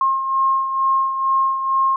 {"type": "beating tone pair", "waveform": "sine", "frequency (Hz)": [1070, 1072.2], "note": ["C6", "C6"], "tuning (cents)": [38, 42], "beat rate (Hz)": 2.2, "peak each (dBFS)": [-16, -24], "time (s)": [0.01, 1.96], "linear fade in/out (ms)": 2, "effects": []}